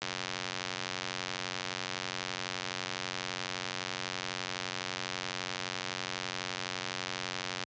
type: click train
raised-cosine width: 0.2 ms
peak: -16 dBFS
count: 701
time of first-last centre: 0.02-7.637 s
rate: 91.9 Hz
effects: high-pass 100 Hz 12 dB/octave + resampled to 16000 Hz